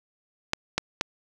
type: clicks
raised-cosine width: 0.2 ms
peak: -6 dBFS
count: 3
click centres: 0.534 / 0.78 / 1.011 s
effects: none